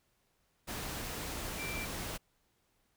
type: tone in noise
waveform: sine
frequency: 2349 Hz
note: D7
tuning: in tune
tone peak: -40 dBFS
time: 1.58-1.86 s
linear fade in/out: 20 ms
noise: pink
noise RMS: -40 dBFS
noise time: 0.67-2.18 s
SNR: -3 dB
effects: pink hiss -75 dBFS RMS until 2.96 s